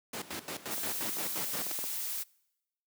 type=noise with tremolo; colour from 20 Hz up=pink; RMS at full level=-37 dBFS; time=0.13-1.72 s; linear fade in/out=5 ms; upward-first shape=square; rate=5.7 Hz; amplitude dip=80%
type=noise; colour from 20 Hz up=blue; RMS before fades=-36 dBFS; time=0.7-2.24 s; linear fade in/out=20 ms
type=clicks; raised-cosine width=1 ms; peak=-28 dBFS; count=10; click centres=0.78 / 0.874 / 1.057 / 1.17 / 1.211 / 1.375 / 1.554 / 1.667 / 1.79 / 1.84 s
effects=noise-tail reverb RT60 0.9 s tail -25 dB re dry + high-pass 200 Hz 12 dB/octave